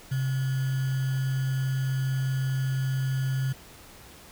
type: tone with sample-and-hold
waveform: sine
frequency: 132.6 Hz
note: C3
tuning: 23 cents sharp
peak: -24 dBFS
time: 0.11-3.53 s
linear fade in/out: 10 ms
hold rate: 1575 Hz
effects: pink hiss -49 dBFS RMS until 4.31 s